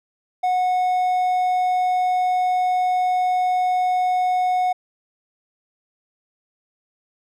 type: tone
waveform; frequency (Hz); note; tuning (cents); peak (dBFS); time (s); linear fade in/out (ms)
triangle; 732; F#5; -19; -15; 0.43-4.73; 10
effects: none